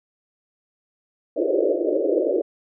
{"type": "band-pass noise", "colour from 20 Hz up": "white", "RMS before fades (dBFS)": -21, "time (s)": [1.36, 2.42], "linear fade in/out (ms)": 10, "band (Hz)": [300, 600], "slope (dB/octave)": 96, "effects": []}